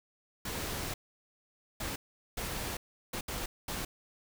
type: noise bursts at uneven times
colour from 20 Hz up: pink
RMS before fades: -37 dBFS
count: 6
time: 0.45-0.94 / 1.8-1.96 / 2.37-2.77 / 3.13-3.21 / 3.28-3.46 / 3.68-3.85 s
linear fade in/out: 5 ms
effects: none